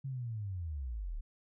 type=linear sweep; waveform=sine; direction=down; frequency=138.59 to 32.32 Hz; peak=-36 dBFS; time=0.04-1.21 s; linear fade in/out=10 ms; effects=none